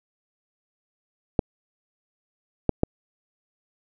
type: clicks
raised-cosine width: 2 ms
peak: -5 dBFS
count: 3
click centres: 1.392 / 2.693 / 2.834 s
effects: none